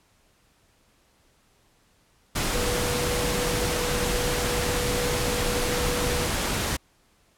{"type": "tone in noise", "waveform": "sine", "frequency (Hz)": 488.3, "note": "B4", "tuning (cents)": -20, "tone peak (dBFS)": -29, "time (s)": [2.54, 6.27], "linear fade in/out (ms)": 10, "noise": "pink", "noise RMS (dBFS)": -26, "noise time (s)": [2.35, 6.77], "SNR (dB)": -6, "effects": ["pink hiss -63 dBFS RMS until 7.37 s", "low-pass 12000 Hz 12 dB/octave"]}